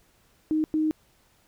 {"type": "tone bursts at uneven times", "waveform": "sine", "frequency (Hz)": 311.1, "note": "D#4", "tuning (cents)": 0, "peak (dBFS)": -21, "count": 2, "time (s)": [[0.51, 0.64], [0.74, 0.91]], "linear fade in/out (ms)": 0, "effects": ["pink hiss -63 dBFS RMS until 1.47 s"]}